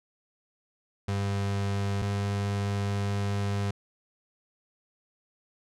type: tone pair in turn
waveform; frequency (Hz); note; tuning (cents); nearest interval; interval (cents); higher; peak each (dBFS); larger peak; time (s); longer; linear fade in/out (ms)
35% pulse; 99.6 / 100.52; G2 / G2; +28 / +44; unison; 16; second; -25; neither; 1.08-2.02 / 2.02-3.71; second; 5
effects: low-pass 8000 Hz 12 dB/octave